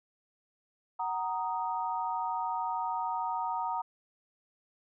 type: chord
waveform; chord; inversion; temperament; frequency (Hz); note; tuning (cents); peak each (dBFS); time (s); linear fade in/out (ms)
sine; D# minor; first; just; 746.7 / 933.4 / 1244.5; F#5 / A#5 / D#6; +16 / +2 / 0; -36 / -32 / -38; 0.99-3.82; 10
effects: none